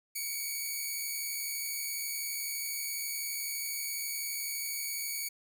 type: tone pair together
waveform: 5% pulse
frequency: 2217 / 2289 Hz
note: C#7 / D7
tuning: 0 / -45 cents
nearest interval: minor second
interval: 55 cents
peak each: -27 dBFS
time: 0.15-5.29 s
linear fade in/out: 10 ms
effects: none